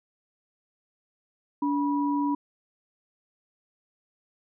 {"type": "tone pair together", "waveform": "sine", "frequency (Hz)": [287.5, 974], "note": ["D4", "B5"], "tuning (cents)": [-37, -24], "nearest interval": "octave + major sixth", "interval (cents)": 2113, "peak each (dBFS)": [-24, -29], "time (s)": [1.62, 2.35], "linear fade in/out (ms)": 5, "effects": []}